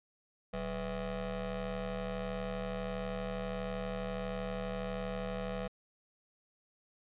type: ring-modulated tone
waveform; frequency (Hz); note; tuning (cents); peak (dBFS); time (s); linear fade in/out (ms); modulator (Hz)
25% pulse; 153.9; D#3; -19; -29; 0.53-5.68; 10; 344
effects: resampled to 8000 Hz